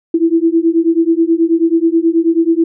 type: beating tone pair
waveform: sine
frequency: 326.4 / 335.7 Hz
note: E4 / E4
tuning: -17 / +32 cents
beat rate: 9.3 Hz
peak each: -12 dBFS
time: 0.14-2.64 s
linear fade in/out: 5 ms
effects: none